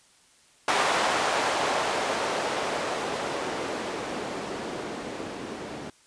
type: noise with low-pass filter sweep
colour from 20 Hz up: violet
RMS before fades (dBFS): -29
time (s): 0.68-5.9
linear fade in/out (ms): 2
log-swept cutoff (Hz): 820 to 280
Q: 1
effects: white hiss -59 dBFS RMS until 6.06 s + resampled to 22050 Hz